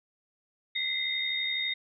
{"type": "tone cluster", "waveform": "sine", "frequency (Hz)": [2017, 2089, 3702], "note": ["B6", "C7", "A#7"], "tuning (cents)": [36, -3, -13], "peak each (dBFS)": [-37, -33, -30], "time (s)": [0.75, 1.74], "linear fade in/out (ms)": 10, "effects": []}